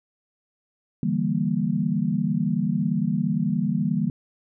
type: chord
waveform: sine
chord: E half-diminished seventh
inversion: third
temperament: equal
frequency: 146.83 / 164.81 / 196 / 233.1 Hz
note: D3 / E3 / G3 / Bb3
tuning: 0 / 0 / 0 / 0 cents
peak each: -29 / -26 / -25 / -26 dBFS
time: 1.03-4.1 s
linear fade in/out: 2 ms
effects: none